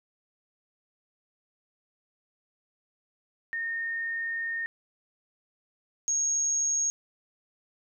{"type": "tone pair in turn", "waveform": "sine", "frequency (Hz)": [1835, 6562], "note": ["A#6", "G#8"], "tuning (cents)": [-28, -22], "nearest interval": "octave + minor seventh", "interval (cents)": 2206, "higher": "second", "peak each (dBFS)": [-29, -24], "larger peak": "second", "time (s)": [[3.53, 4.66], [6.08, 6.9]], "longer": "first", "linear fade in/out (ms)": 0, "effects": []}